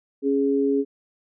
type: tone pair together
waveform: sine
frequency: 276.1 / 415.3 Hz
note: C#4 / G#4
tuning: -7 / 0 cents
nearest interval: perfect fifth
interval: 707 cents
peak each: -21 / -21 dBFS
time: 0.22-0.85 s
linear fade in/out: 50 ms
effects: none